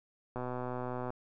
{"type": "click train", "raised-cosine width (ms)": 1, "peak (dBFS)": -24, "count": 94, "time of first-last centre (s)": [0.36, 1.104], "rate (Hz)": 125, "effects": []}